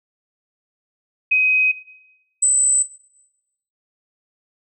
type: tone pair in turn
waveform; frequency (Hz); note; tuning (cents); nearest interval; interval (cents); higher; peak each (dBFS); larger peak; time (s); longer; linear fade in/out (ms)
sine; 2521 / 8034; D#7 / B8; +22 / +29; octave + minor sixth; 2007; second; -12; neither; 1.31-1.72 / 2.42-2.83; neither; 10
effects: noise-tail reverb RT60 0.9 s tail -18 dB re dry